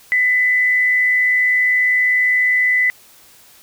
sine tone with frequency modulation, 2000 Hz, B6, 21 cents sharp, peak -12 dBFS, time 0.12-2.9 s, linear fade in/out 0 ms, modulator 115 Hz, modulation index 0.29, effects white hiss -47 dBFS RMS until 3.62 s

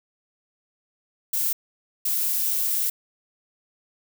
violet noise bursts at uneven times, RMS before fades -24 dBFS, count 2, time 1.33-1.53 / 2.05-2.9 s, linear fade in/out 5 ms, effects none

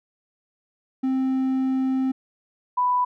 triangle / sine tone pair in turn, 262.6 / 991.4 Hz, C4 / B5, +6 / +6 cents, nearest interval octave + major seventh, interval 2300 cents, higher second, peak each -18 dBFS, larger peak neither, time 1.03-2.12 / 2.77-3.05 s, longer first, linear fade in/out 10 ms, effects none

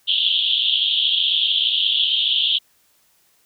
pink band-pass noise, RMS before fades -19 dBFS, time 0.07-2.59 s, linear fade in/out 20 ms, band 3000 to 3600 Hz, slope 96 dB/octave, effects white hiss -60 dBFS RMS until 3.45 s

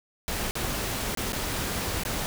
pink noise with dropouts, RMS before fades -30 dBFS, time 0.28-2.26 s, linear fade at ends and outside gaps 0 ms, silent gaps 0.51-0.554 / 1.15-1.173 / 1.322-1.331 / 2.035-2.051 s, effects none

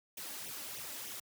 white noise with flanger, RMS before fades -44 dBFS, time 0.17-1.2 s, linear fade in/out 5 ms, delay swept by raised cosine 0.32 to 3.62 ms, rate 3.3 Hz, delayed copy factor +0.8, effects high-pass 100 Hz 12 dB/octave

